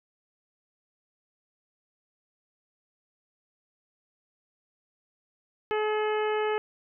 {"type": "harmonic tone", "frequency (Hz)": 427.1, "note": "G#4", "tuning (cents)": 48, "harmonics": [1, 2, 3, 4, 5, 6, 7], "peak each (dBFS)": [-26, -32, -36, -38, -40, -42, -43], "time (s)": [5.71, 6.58], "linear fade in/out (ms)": 0, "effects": []}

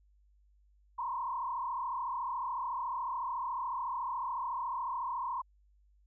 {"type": "tone with frequency modulation", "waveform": "sine", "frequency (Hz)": 1002, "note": "B5", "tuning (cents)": 25, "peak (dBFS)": -33, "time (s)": [0.98, 5.42], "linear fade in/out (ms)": 10, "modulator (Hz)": 33.9, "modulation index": 2.3, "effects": ["added 50 Hz sine -63 dBFS peak until 6.06 s"]}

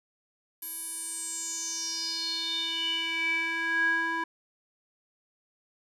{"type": "tone with band-pass filter sweep", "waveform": "square", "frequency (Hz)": 329.6, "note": "E4", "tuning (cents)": 0, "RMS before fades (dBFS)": -31, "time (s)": [0.62, 4.24], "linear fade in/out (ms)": 5, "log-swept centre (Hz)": [12000, 1300], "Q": 7.1, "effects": []}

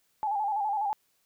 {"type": "tone with vibrato", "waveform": "sine", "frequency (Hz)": 830, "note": "G#5", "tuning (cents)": -1, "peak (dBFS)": -26, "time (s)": [0.23, 0.93], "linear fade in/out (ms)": 0, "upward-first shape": "square", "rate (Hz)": 12, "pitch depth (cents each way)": 62, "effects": ["white hiss -71 dBFS RMS until 1.25 s"]}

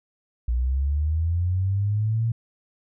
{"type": "linear sweep", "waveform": "sine", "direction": "up", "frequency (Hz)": [58, 116.54], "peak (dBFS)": -20, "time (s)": [0.48, 2.32], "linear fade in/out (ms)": 5, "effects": []}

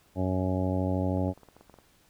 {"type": "harmonic tone", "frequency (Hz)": 92.9, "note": "F#2", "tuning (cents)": 7, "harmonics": [1, 2, 3, 4, 5, 6, 7, 8, 9], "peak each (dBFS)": [-29, -32, -31, -39, -40, -35, -38, -48, -40], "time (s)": [0.15, 1.34], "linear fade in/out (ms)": 50}
{"type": "clicks", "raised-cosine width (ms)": 1, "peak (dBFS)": -37, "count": 10, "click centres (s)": [1.173, 1.281, 1.376, 1.433, 1.487, 1.566, 1.61, 1.697, 1.741, 1.787]}
{"effects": ["pink hiss -63 dBFS RMS until 2.09 s"]}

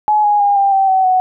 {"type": "tone with pitch steps", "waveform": "sine", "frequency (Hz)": [847, 828.6, 810.6, 793, 775.8, 759, 742.5], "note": ["G#5", "G#5", "G#5", "G5", "G5", "F#5", "F#5"], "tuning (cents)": [34, -4, -42, 20, -18, 44, 6], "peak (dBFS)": -9, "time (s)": [0.08, 1.2], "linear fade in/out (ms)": 0, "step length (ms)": 160, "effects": []}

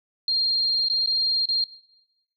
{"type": "tone with dropouts", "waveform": "sine", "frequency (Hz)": 4207, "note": "C8", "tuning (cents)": 9, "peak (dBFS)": -20, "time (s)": [0.28, 1.64], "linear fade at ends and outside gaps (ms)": 2, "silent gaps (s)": [[0.885, 0.899], [1.061, 1.073], [1.456, 1.487]], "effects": ["noise-tail reverb RT60 0.9 s tail -17 dB re dry"]}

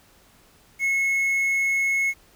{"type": "tone with quantisation", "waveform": "triangle", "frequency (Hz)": 2182, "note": "C#7", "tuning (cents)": -28, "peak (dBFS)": -18, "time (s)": [0.79, 2.14], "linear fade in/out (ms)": 50, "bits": 8, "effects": ["pink hiss -56 dBFS RMS until 2.35 s"]}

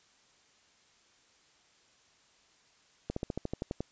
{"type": "slowing click train", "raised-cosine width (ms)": 2, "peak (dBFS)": -20, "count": 10, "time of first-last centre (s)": [3.1, 3.806], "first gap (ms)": 64, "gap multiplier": 1.05, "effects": ["white hiss -65 dBFS RMS until 3.91 s", "resampled to 16000 Hz"]}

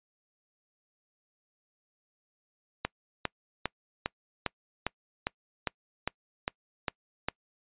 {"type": "click train", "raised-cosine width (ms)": 0.3, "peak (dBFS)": -12, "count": 12, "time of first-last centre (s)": [2.85, 7.285], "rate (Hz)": 2.48, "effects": ["noise-tail reverb RT60 0.1 s tail -26 dB re dry", "resampled to 8000 Hz"]}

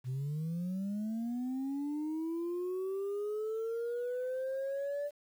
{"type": "linear sweep", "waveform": "sine", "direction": "up", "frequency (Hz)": [123.47, 585], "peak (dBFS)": -31, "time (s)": [0.04, 5.11], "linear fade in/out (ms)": 50, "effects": ["tanh soft clip ceiling -32 dBFS", "10-bit"]}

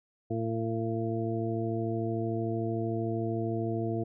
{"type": "harmonic tone", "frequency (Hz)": 113.3, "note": "A#2", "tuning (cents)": -49, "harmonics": [1, 2, 3, 4, 6], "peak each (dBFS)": [-33, -36, -33, -37, -38], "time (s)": [0.3, 4.04], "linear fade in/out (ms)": 10, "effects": []}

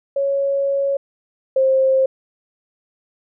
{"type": "tone pair in turn", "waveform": "sine", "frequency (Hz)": [554.4, 529.5], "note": ["C#5", "C5"], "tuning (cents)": [0, 21], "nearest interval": "minor second", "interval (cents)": 79, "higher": "first", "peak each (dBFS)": [-16, -12], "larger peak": "second", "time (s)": [[0.16, 0.97], [1.56, 2.06]], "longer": "first", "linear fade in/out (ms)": 5, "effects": []}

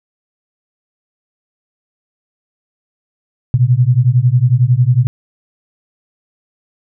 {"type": "beating tone pair", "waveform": "sine", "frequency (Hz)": [118.8, 129.8], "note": ["A#2", "C3"], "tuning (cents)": [33, -13], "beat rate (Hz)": 11, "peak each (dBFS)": -11, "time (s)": [3.54, 5.07], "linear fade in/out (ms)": 0, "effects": []}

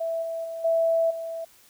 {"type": "tone with level steps", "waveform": "sine", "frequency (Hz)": 659.3, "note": "E5", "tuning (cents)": 0, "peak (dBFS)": [-25, -28, -31, -19, -30], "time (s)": [0, 1.45], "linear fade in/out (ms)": 10, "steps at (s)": [0.22, 0.44, 0.64, 1.1], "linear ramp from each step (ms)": 10, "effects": ["white hiss -56 dBFS RMS until 1.69 s"]}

